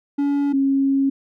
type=tone pair in turn; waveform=triangle / sine; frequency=283.8 / 273 Hz; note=C#4 / C#4; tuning=+41 / -26 cents; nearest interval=minor second; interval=67 cents; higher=first; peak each=-15 dBFS; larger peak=neither; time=0.18-0.53 / 0.53-1.1 s; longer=second; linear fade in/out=10 ms; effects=none